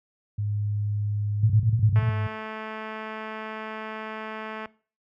sine tone, 103.83 Hz, G#2, in tune, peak -24 dBFS, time 0.38-2.27 s, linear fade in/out 5 ms
sine tone bursts, 110.7 Hz, A2, 11 cents sharp, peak -17 dBFS, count 7, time 1.43-2.092 s, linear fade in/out 5 ms, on 68 ms, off 31 ms
click train, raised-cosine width 0.5 ms, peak -21 dBFS, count 589, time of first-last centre 1.96-4.657 s, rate 218 Hz
effects noise-tail reverb RT60 0.4 s tail -20 dB re dry + high-pass 60 Hz 12 dB/octave

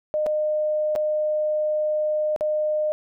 sine tone with dropouts, 610 Hz, D#5, 34 cents flat, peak -20 dBFS, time 0.14-2.92 s, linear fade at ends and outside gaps 0 ms, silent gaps 0.262-0.266 / 0.953-0.96 / 2.362-2.409 s, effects none

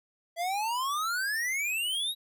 square exponential sweep, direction up, 662 to 3880 Hz, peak -29 dBFS, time 0.36-2.15 s, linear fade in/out 50 ms, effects none

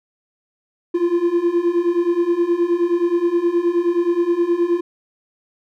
triangle beating tone pair, 339.6 / 349.1 Hz, F4 / F4, -48 / -1 cents, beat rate 9.5 Hz, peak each -18 / -15 dBFS, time 0.94-4.81 s, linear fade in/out 10 ms, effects none

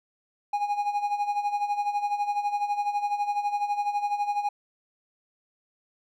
triangle tone with tremolo, 822 Hz, G#5, 18 cents flat, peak -20 dBFS, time 0.53-4.49 s, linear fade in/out 5 ms, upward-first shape sine, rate 12 Hz, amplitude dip 70%, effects none

